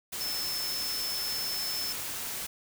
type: tone in noise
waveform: sine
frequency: 5274 Hz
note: E8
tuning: in tune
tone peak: -32 dBFS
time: 0.2-1.93 s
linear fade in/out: 10 ms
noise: white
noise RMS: -36 dBFS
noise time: 0.12-2.47 s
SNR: +1 dB
effects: none